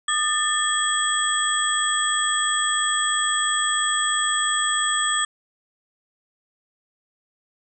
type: tone cluster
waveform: sine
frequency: 1222 / 1777 / 3320 / 8040 Hz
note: D#6 / A6 / G#7 / B8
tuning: -32 / +17 / -1 / +30 cents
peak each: -25 dBFS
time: 0.08-5.25 s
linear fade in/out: 5 ms
effects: none